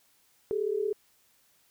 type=tone pair together; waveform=sine; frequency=395.7 / 432.7 Hz; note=G4 / A4; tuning=+16 / -29 cents; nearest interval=major second; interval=155 cents; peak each=-30 / -29 dBFS; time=0.51-0.93 s; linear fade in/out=0 ms; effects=white hiss -66 dBFS RMS until 1.7 s